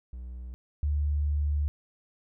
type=tone pair in turn; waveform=triangle / sine; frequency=61.74 / 73.42 Hz; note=B1 / D2; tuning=0 / 0 cents; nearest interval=minor third; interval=300 cents; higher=second; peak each=-35 / -24 dBFS; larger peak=second; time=0.13-0.54 / 0.83-1.68 s; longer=second; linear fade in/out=0 ms; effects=none